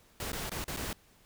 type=noise with dropouts; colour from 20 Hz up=pink; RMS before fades=-37 dBFS; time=0.2-0.93 s; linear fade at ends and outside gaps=2 ms; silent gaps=0.319-0.33 / 0.495-0.516 / 0.642-0.68 / 0.765-0.77 s; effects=pink hiss -63 dBFS RMS until 1.25 s